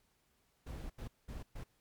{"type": "noise bursts at uneven times", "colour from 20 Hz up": "brown", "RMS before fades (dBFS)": -44, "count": 4, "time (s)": [[0.66, 0.9], [0.98, 1.08], [1.28, 1.43], [1.55, 1.64]], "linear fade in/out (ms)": 10, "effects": ["pink hiss -75 dBFS RMS until 1.8 s", "MP3 96 kbps"]}